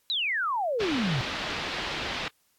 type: exponential sweep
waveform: sine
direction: down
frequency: 4064 to 120.1 Hz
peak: -25 dBFS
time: 0.1-1.21 s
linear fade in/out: 0 ms
type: low-pass noise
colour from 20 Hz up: white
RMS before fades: -33 dBFS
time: 0.8-2.28 s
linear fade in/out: 2 ms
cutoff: 3800 Hz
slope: 24 dB/octave
effects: white hiss -69 dBFS RMS until 2.58 s + AAC 64 kbps